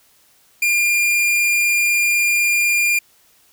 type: tone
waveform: 45% pulse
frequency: 2404 Hz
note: D7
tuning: 40 cents sharp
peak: -14 dBFS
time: 0.62-2.99 s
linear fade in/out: 5 ms
effects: white hiss -55 dBFS RMS until 3.52 s